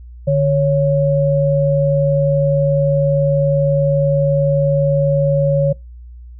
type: tone pair together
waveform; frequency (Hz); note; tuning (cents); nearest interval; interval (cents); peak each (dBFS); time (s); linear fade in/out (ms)
sine; 148.03 / 554.4; D3 / C#5; +14 / 0; octave + major seventh; 2286; -14; 0.27-5.73; 10
effects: noise-tail reverb RT60 0.2 s tail -23 dB re dry + added 60 Hz sine -33 dBFS peak until 6.39 s